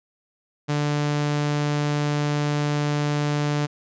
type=tone; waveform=sawtooth; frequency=147.1 Hz; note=D3; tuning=3 cents sharp; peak=-17 dBFS; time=0.68-3.67 s; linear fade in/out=20 ms; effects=resampled to 16000 Hz